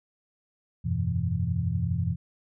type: tone cluster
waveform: sine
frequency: 86.7 / 98.7 / 123.8 / 166.5 Hz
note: F2 / G2 / B2 / E3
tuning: -12 / +12 / +5 / +18 cents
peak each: -30 dBFS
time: 0.84-2.16 s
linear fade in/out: 20 ms
effects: none